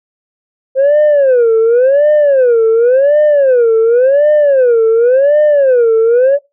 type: tone with vibrato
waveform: sine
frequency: 519 Hz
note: C5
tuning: 14 cents flat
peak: -3 dBFS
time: 0.75-6.39 s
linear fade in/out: 50 ms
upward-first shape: sine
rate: 0.91 Hz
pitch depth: 260 cents each way
effects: noise-tail reverb RT60 0.2 s tail -19 dB re dry + tanh soft clip ceiling -4 dBFS